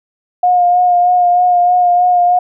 sine tone with vibrato, 714 Hz, F5, 38 cents sharp, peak -7 dBFS, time 0.43-2.39 s, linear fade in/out 5 ms, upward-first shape sine, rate 3.2 Hz, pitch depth 21 cents each way, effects none

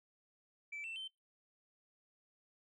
sine tone with pitch steps, 2318 / 2678 / 3094 Hz, D7 / E7 / G7, -23 / +27 / -23 cents, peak -40 dBFS, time 0.72-1.08 s, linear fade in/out 10 ms, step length 120 ms, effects noise-tail reverb RT60 0.2 s tail -26 dB re dry + tanh soft clip ceiling -40 dBFS

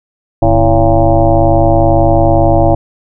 sine tone with frequency modulation, 329.6 Hz, E4, in tune, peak -5 dBFS, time 0.42-2.75 s, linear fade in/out 5 ms, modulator 118 Hz, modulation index 3.8, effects none

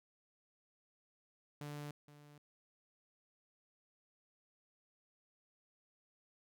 sawtooth tone with echo, 146.83 Hz, D3, in tune, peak -40 dBFS, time 1.61-1.91 s, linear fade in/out 2 ms, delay 470 ms, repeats 1, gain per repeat -14 dB, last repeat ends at 2.38 s, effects none

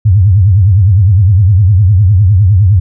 sine tone with vibrato, 97.6 Hz, G2, 7 cents flat, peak -3 dBFS, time 0.05-2.8 s, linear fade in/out 10 ms, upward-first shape triangle, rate 9.8 Hz, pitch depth 250 cents each way, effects none

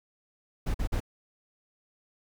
brown noise bursts, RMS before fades -28 dBFS, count 3, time 0.66-1.004 s, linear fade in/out 10 ms, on 84 ms, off 46 ms, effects none

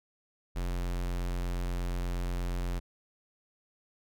square tone, 44.2 Hz, F1, 22 cents sharp, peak -31 dBFS, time 0.55-2.8 s, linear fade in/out 20 ms, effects none

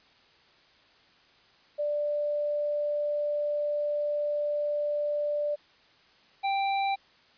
sine / square tone pair in turn, 589 / 786.2 Hz, D5 / G5, +5 / +5 cents, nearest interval perfect fourth, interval 500 cents, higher second, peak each -26 dBFS, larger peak neither, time 1.78-5.56 / 6.43-6.96 s, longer first, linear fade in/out 20 ms, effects white hiss -60 dBFS RMS until 7.37 s + resampled to 11025 Hz

